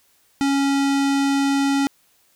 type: tone with low-pass filter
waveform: square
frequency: 277.2 Hz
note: C#4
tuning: in tune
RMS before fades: -19 dBFS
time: 0.41-1.87 s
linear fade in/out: 0 ms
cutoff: 7800 Hz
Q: 0.97
effects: white hiss -60 dBFS RMS until 2.35 s